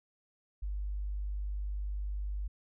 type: tone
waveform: sine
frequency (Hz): 50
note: G1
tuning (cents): +35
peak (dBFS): -33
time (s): 0.62-2.48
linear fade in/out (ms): 10
effects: none